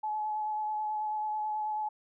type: tone with vibrato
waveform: sine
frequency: 854 Hz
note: G#5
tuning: 48 cents sharp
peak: -30 dBFS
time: 0.03-1.89 s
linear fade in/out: 10 ms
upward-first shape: sine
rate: 9.2 Hz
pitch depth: 16 cents each way
effects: none